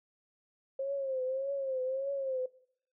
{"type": "tone with vibrato", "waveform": "sine", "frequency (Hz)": 534, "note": "C5", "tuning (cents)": 35, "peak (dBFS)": -31, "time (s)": [0.79, 2.46], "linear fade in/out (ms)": 5, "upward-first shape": "triangle", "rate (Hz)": 1.7, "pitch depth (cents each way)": 88, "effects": ["noise-tail reverb RT60 0.6 s tail -19 dB re dry"]}